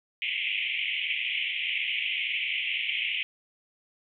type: band-pass noise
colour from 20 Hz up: pink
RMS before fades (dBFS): -30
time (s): 0.22-3.23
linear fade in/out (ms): 0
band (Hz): 2100 to 3200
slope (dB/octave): 96
effects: none